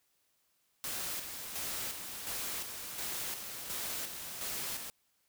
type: noise with tremolo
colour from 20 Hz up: white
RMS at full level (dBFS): -38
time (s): 0.84-4.9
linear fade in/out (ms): 0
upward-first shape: square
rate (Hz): 1.4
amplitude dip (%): 45
effects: white hiss -75 dBFS RMS until 5.28 s